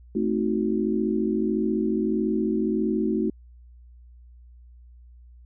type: chord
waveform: sine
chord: A diminished seventh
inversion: none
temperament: equal with one note detuned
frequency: 220 / 261.6 / 315.7 / 370 Hz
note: A3 / C4 / Eb4 / Gb4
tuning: 0 / 0 / +25 / 0 cents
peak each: -25 / -31 / -27 / -27 dBFS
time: 0.15-3.3 s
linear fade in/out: 5 ms
effects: added 60 Hz sine -46 dBFS peak until 5.45 s